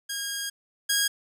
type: tone pair in turn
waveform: 10% pulse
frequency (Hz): 1629 / 1637.5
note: G#6 / G#6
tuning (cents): -34 / -25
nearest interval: unison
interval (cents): 9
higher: second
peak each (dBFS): -21 / -13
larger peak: second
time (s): 0.09-0.5 / 0.89-1.08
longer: first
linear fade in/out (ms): 10
effects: none